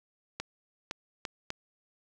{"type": "clicks", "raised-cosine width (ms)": 0.2, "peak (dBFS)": -17, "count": 4, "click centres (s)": [0.4, 0.911, 1.252, 1.504], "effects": []}